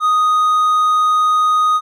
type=tone; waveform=triangle; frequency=1244.5 Hz; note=D#6; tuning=in tune; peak=-9 dBFS; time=0-1.81 s; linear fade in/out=50 ms; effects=none